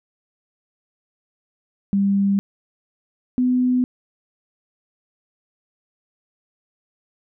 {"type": "tone pair in turn", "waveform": "sine", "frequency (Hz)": [198.3, 251.1], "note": ["G3", "B3"], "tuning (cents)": [20, 29], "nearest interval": "major third", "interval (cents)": 409, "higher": "second", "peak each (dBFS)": -15, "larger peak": "neither", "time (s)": [[1.93, 2.39], [3.38, 3.84]], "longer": "neither", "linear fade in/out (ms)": 0, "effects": []}